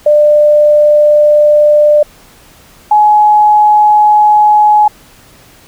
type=tone pair in turn; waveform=sine; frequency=596 / 842.9 Hz; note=D5 / G#5; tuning=+25 / +25 cents; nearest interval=tritone; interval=600 cents; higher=second; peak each=-3 dBFS; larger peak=neither; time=0.06-2.03 / 2.91-4.88 s; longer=neither; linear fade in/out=5 ms; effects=pink hiss -41 dBFS RMS until 5.67 s